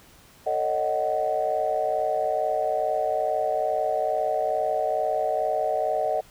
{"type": "chord", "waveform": "sine", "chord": "D# half-diminished seventh", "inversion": "second", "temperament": "just", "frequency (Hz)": [448, 560, 622.3, 746.7], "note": ["A4", "C#5", "D#5", "F#5"], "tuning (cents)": [31, 18, 0, 16], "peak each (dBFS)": [-31, -30, -25, -26], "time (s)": [0.46, 6.21], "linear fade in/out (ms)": 10, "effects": ["tanh soft clip ceiling -12 dBFS", "pink hiss -53 dBFS RMS until 6.3 s"]}